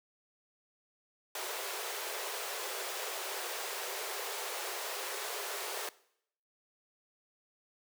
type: high-pass noise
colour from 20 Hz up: pink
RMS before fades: -39 dBFS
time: 1.35-5.89 s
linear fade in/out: 2 ms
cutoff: 370 Hz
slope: 96 dB/octave
effects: noise-tail reverb RT60 0.7 s tail -20 dB re dry